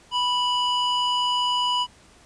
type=tone with band-pass filter; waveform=square; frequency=985 Hz; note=B5; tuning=5 cents flat; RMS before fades=-23 dBFS; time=0.11-1.87 s; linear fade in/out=50 ms; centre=2300 Hz; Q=2; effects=pink hiss -53 dBFS RMS until 2.25 s + resampled to 22050 Hz